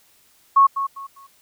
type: tone with echo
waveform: sine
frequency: 1100 Hz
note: C#6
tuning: 14 cents flat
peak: -9 dBFS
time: 0.56-0.67 s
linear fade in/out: 10 ms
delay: 200 ms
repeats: 3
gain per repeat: -11 dB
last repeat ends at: 1.27 s
effects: white hiss -57 dBFS RMS until 1.41 s